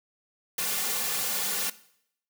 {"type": "noise with comb filter", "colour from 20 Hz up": "white", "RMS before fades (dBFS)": -29, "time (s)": [0.58, 1.7], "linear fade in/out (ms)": 5, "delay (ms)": 3.1, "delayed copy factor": -1, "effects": ["noise-tail reverb RT60 0.7 s tail -18 dB re dry", "high-pass 200 Hz 12 dB/octave"]}